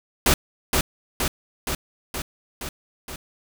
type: noise with echo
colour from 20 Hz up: pink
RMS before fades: -17 dBFS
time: 0.26-0.34 s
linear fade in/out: 2 ms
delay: 470 ms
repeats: 6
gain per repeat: -3 dB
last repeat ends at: 3.16 s
effects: none